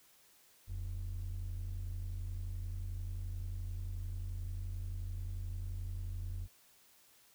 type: ring-modulated tone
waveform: triangle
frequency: 64.7 Hz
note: C2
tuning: 19 cents flat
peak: -31 dBFS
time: 0.67-6.48 s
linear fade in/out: 50 ms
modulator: 25.7 Hz
effects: tanh soft clip ceiling -32 dBFS + white hiss -65 dBFS RMS until 7.34 s

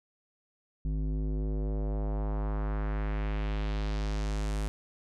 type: tone with low-pass filter sweep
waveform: square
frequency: 51.91 Hz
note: G#1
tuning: in tune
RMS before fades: -31 dBFS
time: 0.85-4.68 s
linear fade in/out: 0 ms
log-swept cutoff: 210 to 10000 Hz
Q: 1.4
effects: none

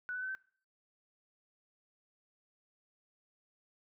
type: tone with pitch steps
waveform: sine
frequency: 1480 / 1500.7 / 1521.6 / 1542.8 Hz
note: F#6 / F#6 / F#6 / G6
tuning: 0 / +24 / +48 / -28 cents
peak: -36 dBFS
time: 0.09-0.35 s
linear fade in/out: 0 ms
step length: 65 ms
effects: noise-tail reverb RT60 0.5 s tail -22 dB re dry

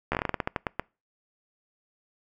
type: slowing click train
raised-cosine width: 0.5 ms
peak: -11 dBFS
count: 14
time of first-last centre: 0.12-0.796 s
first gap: 13 ms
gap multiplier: 1.21
effects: noise-tail reverb RT60 0.3 s tail -26 dB re dry

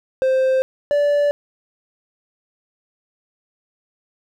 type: tone pair in turn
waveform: triangle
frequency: 523.3 / 580.2 Hz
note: C5 / D5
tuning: 0 / -21 cents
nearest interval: major second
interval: 179 cents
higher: second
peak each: -12 dBFS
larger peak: neither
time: 0.22-0.62 / 0.91-1.31 s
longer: neither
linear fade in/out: 0 ms
effects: none

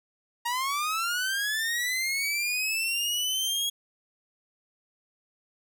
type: linear sweep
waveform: sawtooth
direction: up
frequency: 932.3 to 3322 Hz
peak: -23 dBFS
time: 0.45-3.7 s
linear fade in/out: 10 ms
effects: none

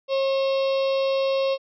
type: harmonic tone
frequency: 540 Hz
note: C#5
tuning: 45 cents flat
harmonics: 1 / 2 / 4 / 5 / 6 / 7 / 8 / 9 / 10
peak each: -20 / -33 / -44 / -35 / -41 / -39 / -41 / -45 / -44 dBFS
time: 0.08-1.58 s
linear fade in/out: 50 ms
effects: none

